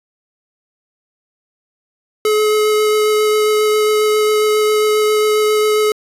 square tone with vibrato, 426.5 Hz, G#4, 46 cents sharp, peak -12 dBFS, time 2.25-5.92 s, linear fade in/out 2 ms, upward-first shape sine, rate 7.4 Hz, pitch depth 8 cents each way, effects resampled to 32000 Hz

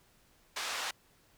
pink band-pass noise, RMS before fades -37 dBFS, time 0.56-0.91 s, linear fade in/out 5 ms, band 1000 to 6500 Hz, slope 12 dB/octave, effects pink hiss -66 dBFS RMS until 1.37 s

